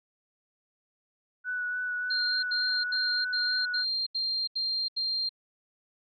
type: tone with vibrato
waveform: sine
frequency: 1480 Hz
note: F#6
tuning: in tune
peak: -29 dBFS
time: 1.44-3.85 s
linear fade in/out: 50 ms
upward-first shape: sine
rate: 3.4 Hz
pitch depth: 14 cents each way
type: tone bursts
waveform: sine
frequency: 4186 Hz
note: C8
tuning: in tune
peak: -27 dBFS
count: 8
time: 2.1-5.293 s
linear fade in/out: 10 ms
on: 330 ms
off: 79 ms
effects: none